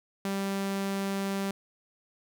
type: tone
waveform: sawtooth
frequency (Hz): 196.2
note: G3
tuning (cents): +2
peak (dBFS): -25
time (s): 0.25-1.51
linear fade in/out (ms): 2
effects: none